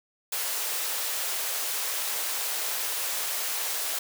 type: high-pass noise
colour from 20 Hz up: white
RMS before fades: -30 dBFS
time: 0.32-3.99 s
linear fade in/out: 5 ms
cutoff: 430 Hz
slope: 24 dB/octave
effects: none

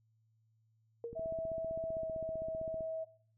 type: tone with exponential decay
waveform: sine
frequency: 466.2 Hz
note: A#4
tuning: in tune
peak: -35 dBFS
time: 1.04-1.33 s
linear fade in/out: 1 ms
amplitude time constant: 61 ms
type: click train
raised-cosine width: 3 ms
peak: -35 dBFS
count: 27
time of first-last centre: 1.13-2.807 s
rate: 15.5 Hz
type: tone with pitch glide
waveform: sine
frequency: 652 to 644.9 Hz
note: E5 to E5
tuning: -19 to -38 cents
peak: -36 dBFS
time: 1.15-3.05 s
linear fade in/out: 20 ms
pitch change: -19 cents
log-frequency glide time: 1.87-2.05 s
effects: noise-tail reverb RT60 0.5 s tail -17 dB re dry + added 111 Hz sine -70 dBFS peak until 3.37 s

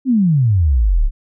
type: exponential sweep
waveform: sine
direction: down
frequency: 275 to 30.98 Hz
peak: -10 dBFS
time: 0.05-1.11 s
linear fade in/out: 50 ms
effects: none

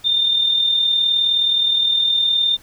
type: tone with amplitude modulation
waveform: sine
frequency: 3612 Hz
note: A7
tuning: 45 cents sharp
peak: -12 dBFS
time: 0.04-2.57 s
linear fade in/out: 20 ms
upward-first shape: sine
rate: 39.3 Hz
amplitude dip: 45%
effects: pink hiss -48 dBFS RMS until 2.62 s

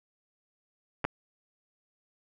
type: clicks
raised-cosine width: 0.5 ms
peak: -17 / -12 dBFS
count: 2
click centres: 1.043 / 1.05 s
effects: none

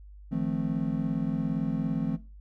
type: chord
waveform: triangle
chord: F dominant seventh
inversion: third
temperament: just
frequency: 157.15 / 174.61 / 218.3 / 261.9 Hz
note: Eb3 / F3 / A3 / C4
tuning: +18 / 0 / -13 / +2 cents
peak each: -30 dBFS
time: 0.31-2.17 s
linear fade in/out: 20 ms
effects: noise-tail reverb RT60 0.3 s tail -17 dB re dry + added 50 Hz sine -45 dBFS peak until 2.4 s

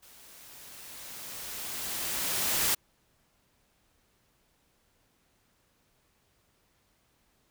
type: noise with level ramp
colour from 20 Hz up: white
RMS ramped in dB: -55 to -26 dBFS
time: 0.02-2.75 s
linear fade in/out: 10 ms
effects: pink hiss -70 dBFS RMS until 7.5 s

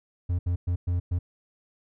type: tone bursts at uneven times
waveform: triangle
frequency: 88.1 Hz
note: F2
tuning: 16 cents sharp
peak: -21 dBFS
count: 5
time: 0.29-0.39 / 0.46-0.56 / 0.67-0.76 / 0.87-1 / 1.11-1.19 s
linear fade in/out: 10 ms
effects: none

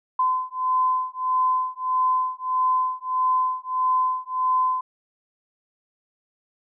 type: beating tone pair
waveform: sine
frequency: 1022 / 1023.6 Hz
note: C6 / C6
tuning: -41 / -38 cents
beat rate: 1.6 Hz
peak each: -23 dBFS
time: 0.19-4.81 s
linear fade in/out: 5 ms
effects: none

